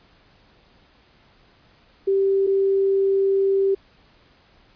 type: tone pair in turn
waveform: sine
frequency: 390.3 / 390.3 Hz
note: G4 / G4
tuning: -8 / -8 cents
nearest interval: unison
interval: 0 cents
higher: neither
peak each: -16 dBFS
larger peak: neither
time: 2.07-2.47 / 2.47-3.75 s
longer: second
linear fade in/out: 10 ms
effects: pink hiss -56 dBFS RMS until 4.75 s + resampled to 11025 Hz